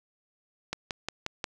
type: click train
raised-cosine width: 0.2 ms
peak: -14 dBFS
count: 5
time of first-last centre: 0.73-1.442 s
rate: 5.62 Hz
effects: none